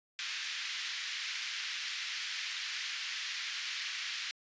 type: band-pass noise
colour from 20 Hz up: pink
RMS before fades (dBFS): -39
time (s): 0.19-4.31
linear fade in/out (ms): 0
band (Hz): 1800 to 5500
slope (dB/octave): 24
effects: resampled to 16000 Hz